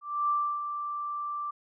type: tone with ADSR envelope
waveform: sine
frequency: 1174.7 Hz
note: D6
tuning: in tune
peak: -23 dBFS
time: 0.01-1.51 s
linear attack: 280 ms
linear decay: 310 ms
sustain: -8 dB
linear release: 9 ms
effects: none